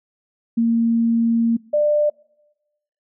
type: tone pair in turn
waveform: sine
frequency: 230.6 / 595.3 Hz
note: A#3 / D5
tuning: -19 / +23 cents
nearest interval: octave + major third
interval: 1642 cents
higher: second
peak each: -14 dBFS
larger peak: neither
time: 0.57-1.57 / 1.73-2.1 s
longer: first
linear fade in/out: 10 ms
effects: noise-tail reverb RT60 1.0 s tail -24 dB re dry